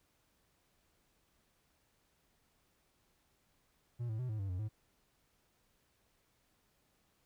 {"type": "tone with pitch steps", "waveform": "triangle", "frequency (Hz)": [119.8, 109.8, 126.3, 108.3, 97.8, 90.7, 107.7], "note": ["A#2", "A2", "B2", "A2", "G2", "F#2", "A2"], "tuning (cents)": [48, -3, 39, -27, -4, -34, -37], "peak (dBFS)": -34, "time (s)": [3.99, 4.69], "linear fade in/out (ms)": 20, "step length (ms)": 100, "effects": ["pink hiss -75 dBFS RMS until 7.25 s"]}